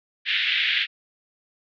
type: band-pass noise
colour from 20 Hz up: white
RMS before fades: -23 dBFS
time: 0.25-0.87 s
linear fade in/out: 50 ms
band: 1700 to 3600 Hz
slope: 48 dB/octave
effects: none